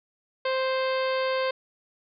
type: harmonic tone with a mistuned harmonic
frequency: 523.3 Hz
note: C5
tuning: in tune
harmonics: 1 / 2 / 3 / 4 / 5 / 6 / 7 / 8 / 9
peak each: -25 / -31 / -35 / -37 / -39 / -41 / -42 / -43 / -44 dBFS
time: 0.45-1.51 s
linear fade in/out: 5 ms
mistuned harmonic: 8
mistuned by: +41 cents
effects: none